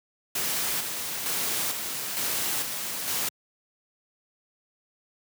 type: noise with tremolo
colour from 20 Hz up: white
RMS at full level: -28 dBFS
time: 0.35-3.29 s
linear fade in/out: 5 ms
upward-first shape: square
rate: 1.1 Hz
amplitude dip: 40%
effects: high-pass 100 Hz 12 dB/octave